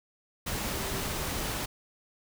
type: tone in noise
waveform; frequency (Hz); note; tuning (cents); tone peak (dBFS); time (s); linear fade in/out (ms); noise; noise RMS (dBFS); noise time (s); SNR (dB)
sine; 389.6; G4; -11; -42; 0.69-1.02; 10; pink; -33; 0.46-1.66; -12
effects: none